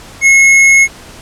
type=tone with tanh clipping; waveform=sine; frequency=2173 Hz; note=C#7; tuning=35 cents flat; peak=-5 dBFS; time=0.21-0.88 s; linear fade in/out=50 ms; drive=16 dB; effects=pink hiss -34 dBFS RMS until 1.21 s + low-pass 10000 Hz 12 dB/octave